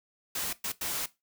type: noise bursts at uneven times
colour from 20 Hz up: white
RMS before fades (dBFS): -33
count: 3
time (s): 0.35-0.53 / 0.64-0.72 / 0.81-1.06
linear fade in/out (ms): 5
effects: noise-tail reverb RT60 0.2 s tail -17 dB re dry